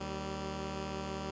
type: tone pair together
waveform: 10% pulse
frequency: 76.2 / 193.52 Hz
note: D#2 / G3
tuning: -36 / -22 cents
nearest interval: octave + major third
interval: 1614 cents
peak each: -32 / -31 dBFS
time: 0-1.31 s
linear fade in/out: 10 ms
effects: resampled to 16000 Hz